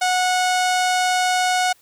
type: tone with low-pass filter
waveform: sawtooth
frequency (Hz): 733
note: F#5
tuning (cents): -16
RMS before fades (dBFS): -19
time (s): 0.01-1.73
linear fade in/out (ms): 10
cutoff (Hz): 8200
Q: 1.2
effects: white hiss -56 dBFS RMS until 1.81 s